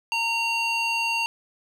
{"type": "tone with band-pass filter", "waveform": "square", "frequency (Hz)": 920, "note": "A#5", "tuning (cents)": -23, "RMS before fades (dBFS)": -25, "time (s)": [0.12, 1.26], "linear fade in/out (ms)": 0, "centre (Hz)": 3000, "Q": 1.5, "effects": []}